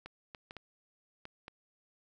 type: clicks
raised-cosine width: 0.3 ms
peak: -29 dBFS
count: 6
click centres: 0.06 / 0.348 / 0.509 / 0.567 / 1.254 / 1.481 s
effects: none